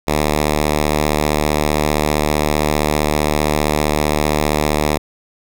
5% pulse tone, 75.3 Hz, D2, 44 cents sharp, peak -3 dBFS, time 0.07-4.98 s, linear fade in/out 10 ms, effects none

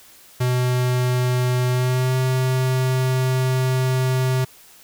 square tone with pitch glide, 125.3 to 129.34 Hz, B2 to C3, +25 to -20 cents, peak -18 dBFS, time 0.4-4.45 s, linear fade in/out 10 ms, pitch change +55 cents, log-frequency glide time 1.71-2.15 s, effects white hiss -48 dBFS RMS until 4.83 s

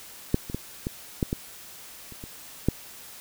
clicks, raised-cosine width 3 ms, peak -7 / -22 / -15 / -15 / -10 / -13 / -30 / -25 / -7 dBFS, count 9, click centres 0.344 / 0.499 / 0.546 / 0.869 / 1.228 / 1.329 / 2.123 / 2.239 / 2.686 s, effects white hiss -45 dBFS RMS until 3.2 s

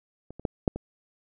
clicks, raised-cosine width 2 ms, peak -28 / -28 / -12 / -8 / -20 dBFS, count 5, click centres 0.306 / 0.396 / 0.452 / 0.678 / 0.76 s, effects none

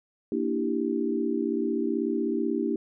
sine chord, E half-diminished seventh, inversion second, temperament equal, 233.1 / 293.7 / 329.6 / 392 Hz, Bb3 / D4 / E4 / G4, 0 / 0 / 0 / 0 cents, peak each -30 dBFS, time 0.32-2.76 s, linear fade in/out 2 ms, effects none

